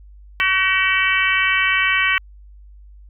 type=harmonic tone with a mistuned harmonic; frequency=380.2 Hz; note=F#4; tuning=47 cents sharp; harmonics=3 / 4 / 5 / 6 / 7 / 8; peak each=-24 / -22 / -20 / -20 / -23 / -25 dBFS; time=0.4-2.18 s; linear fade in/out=0 ms; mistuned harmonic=3; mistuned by=-16 cents; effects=added 50 Hz sine -40 dBFS peak until 3.09 s